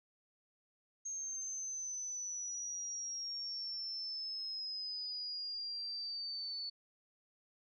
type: exponential sweep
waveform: sine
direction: down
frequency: 6440 to 4457 Hz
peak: -39 dBFS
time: 1.05-6.7 s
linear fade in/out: 10 ms
effects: none